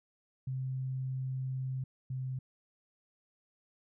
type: tone pair in turn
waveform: sine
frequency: 130.81 / 129.98 Hz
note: C3 / C3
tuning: 0 / -11 cents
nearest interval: unison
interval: 11 cents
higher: first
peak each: -33 / -34 dBFS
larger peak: first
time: 0.47-1.84 / 2.1-2.39 s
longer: first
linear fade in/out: 5 ms
effects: none